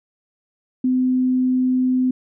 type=tone; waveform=sine; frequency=255.2 Hz; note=C4; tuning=43 cents flat; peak=-15 dBFS; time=0.84-2.11 s; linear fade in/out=5 ms; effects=none